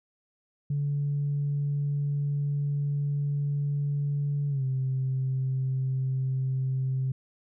sine tone with pitch glide, 143.6 to 131.68 Hz, D3 to C3, -39 to +11 cents, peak -24 dBFS, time 0.7-7.12 s, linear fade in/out 5 ms, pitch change -150 cents, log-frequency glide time 4.49-4.64 s, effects tanh soft clip ceiling -21 dBFS

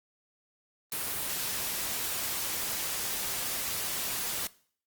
white noise, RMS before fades -33 dBFS, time 0.92-4.47 s, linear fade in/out 2 ms, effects noise-tail reverb RT60 0.5 s tail -20 dB re dry + Opus 32 kbps

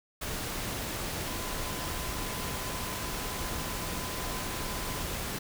sine tone in noise, 1015 Hz, B5, 47 cents sharp, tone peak -44 dBFS, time 1.27-5.03 s, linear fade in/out 10 ms, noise pink, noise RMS -35 dBFS, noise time 0.21-5.39 s, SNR -12 dB, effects none

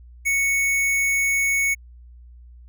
square tone, 2217 Hz, C#7, in tune, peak -19 dBFS, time 0.25-1.75 s, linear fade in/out 20 ms, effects added 60 Hz sine -42 dBFS peak until 2.68 s

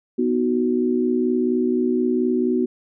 sine chord, B major, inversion none, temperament equal, 246.9 / 311.1 / 370 Hz, B3 / D#4 / F#4, 0 / 0 / 0 cents, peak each -20 / -26 / -21 dBFS, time 0.18-2.66 s, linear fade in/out 10 ms, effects none

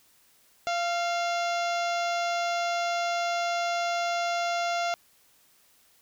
harmonic tone with a mistuned harmonic, 690 Hz, F5, 21 cents flat, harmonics 1 / 2 / 3 / 4 / 5 / 6 / 7 / 8 / 9 / 10, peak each -27 / -33 / -37 / -39 / -41 / -43 / -44 / -45 / -46 / -47 dBFS, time 0.67-4.94 s, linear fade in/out 0 ms, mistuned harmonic 3, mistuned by +44 cents, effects white hiss -62 dBFS RMS until 6.01 s

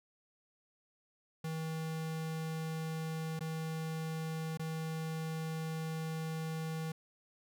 square tone with dropouts, 160 Hz, D#3, 49 cents sharp, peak -37 dBFS, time 1.44-6.92 s, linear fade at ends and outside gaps 5 ms, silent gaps 3.393-3.407 / 4.574-4.594 s, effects none

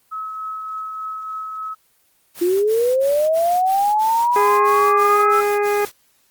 sine tone with tremolo, 1287 Hz, E6, 42 cents flat, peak -24 dBFS, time 0.11-1.75 s, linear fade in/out 20 ms, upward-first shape triangle, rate 3.4 Hz, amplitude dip 30%
white noise bursts, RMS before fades -34 dBFS, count 11, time 2.34-5.92 s, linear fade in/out 50 ms, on 300 ms, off 28 ms
sine linear sweep, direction up, 339.5 to 1327 Hz, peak -14 dBFS, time 2.41-5.41 s, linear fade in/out 10 ms
harmonic tone, 411.7 Hz, G#4, 15 cents flat, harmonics 1 / 2 / 3 / 4 / 5 / 6, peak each -17 / -23 / -27 / -29 / -31 / -33 dBFS, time 4.36-5.85 s, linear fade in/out 2 ms
effects white hiss -60 dBFS RMS until 6.3 s + Opus 24 kbps

